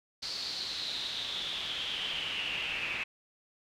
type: noise with band-pass filter sweep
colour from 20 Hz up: brown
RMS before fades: -36 dBFS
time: 0.22-3.04 s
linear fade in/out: 10 ms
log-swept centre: 4600 to 2500 Hz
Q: 7.2
effects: none